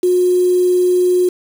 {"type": "tone with quantisation", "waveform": "sine", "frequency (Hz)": 361.3, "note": "F#4", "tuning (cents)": -41, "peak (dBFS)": -10, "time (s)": [0.03, 1.29], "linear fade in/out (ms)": 5, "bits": 5, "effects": []}